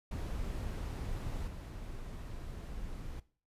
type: noise with level steps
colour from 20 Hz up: brown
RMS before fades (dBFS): -38 / -43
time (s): 0.11-3.2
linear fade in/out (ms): 5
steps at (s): 1.47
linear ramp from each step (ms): 10
effects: noise-tail reverb RT60 0.4 s tail -18 dB re dry + resampled to 32000 Hz